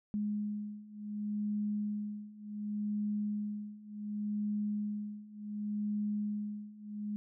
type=beating tone pair; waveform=sine; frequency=208.2 / 208.88 Hz; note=G#3 / G#3; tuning=+5 / +10 cents; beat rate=0.68 Hz; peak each=-38 / -36 dBFS; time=0.14-7.16 s; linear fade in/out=0 ms; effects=none